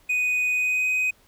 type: tone with pitch glide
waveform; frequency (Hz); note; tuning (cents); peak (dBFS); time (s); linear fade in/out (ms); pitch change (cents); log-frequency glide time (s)
triangle; 2489 to 2509; D#7 to D#7; 0 to +14; -19; 0.09-1.11; 10; +14; 0.51-0.88
effects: pink hiss -59 dBFS RMS until 1.27 s